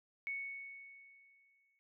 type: tone with exponential decay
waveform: sine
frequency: 2217 Hz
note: C#7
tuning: in tune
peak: -36 dBFS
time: 0.27-1.79 s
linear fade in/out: 0 ms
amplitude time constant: 330 ms
effects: none